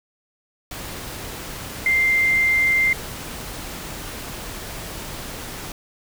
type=tone in noise; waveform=sine; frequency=2093 Hz; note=C7; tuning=in tune; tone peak=-15 dBFS; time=1.86-2.93 s; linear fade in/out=2 ms; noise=pink; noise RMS=-33 dBFS; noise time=0.71-5.72 s; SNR=+15 dB; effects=none